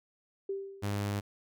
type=tone with exponential decay; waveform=sine; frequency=392 Hz; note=G4; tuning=in tune; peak=-30 dBFS; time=0.49-1.14 s; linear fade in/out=5 ms; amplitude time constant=140 ms
type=tone; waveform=sawtooth; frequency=101.7 Hz; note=G#2; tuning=36 cents flat; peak=-27 dBFS; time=0.82-1.21 s; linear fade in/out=20 ms
effects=none